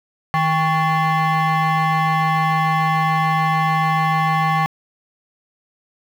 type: tone with frequency modulation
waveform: sine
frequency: 157.7 Hz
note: D#3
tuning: 24 cents sharp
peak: -12 dBFS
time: 0.34-4.66 s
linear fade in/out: 0 ms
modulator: 953 Hz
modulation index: 1.5
effects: tanh soft clip ceiling -14 dBFS + 7-bit